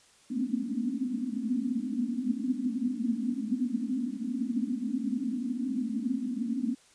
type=band-pass noise; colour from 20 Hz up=white; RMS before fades=-31 dBFS; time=0.3-6.75 s; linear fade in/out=10 ms; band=220 to 270 Hz; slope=96 dB/octave; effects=white hiss -60 dBFS RMS until 6.94 s + resampled to 22050 Hz